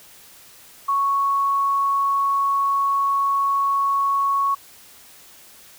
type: tone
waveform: sine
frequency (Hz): 1108.7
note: C#6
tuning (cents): 0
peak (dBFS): -17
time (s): 0.88-4.55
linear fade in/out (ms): 10
effects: white hiss -47 dBFS RMS until 5.78 s